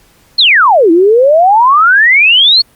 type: exponential two-way sweep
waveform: sine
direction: down then up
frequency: 4435 to 320 to 4435 Hz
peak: -3 dBFS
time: 0.38-2.62 s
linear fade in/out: 10 ms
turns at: 0.91 s
effects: pink hiss -47 dBFS RMS until 2.75 s + Opus 48 kbps